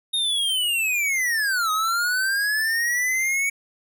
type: linear two-way sweep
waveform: square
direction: down then up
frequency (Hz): 3729 to 1249 to 2247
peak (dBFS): -21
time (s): 0.13-3.5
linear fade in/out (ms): 10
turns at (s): 1.71
effects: none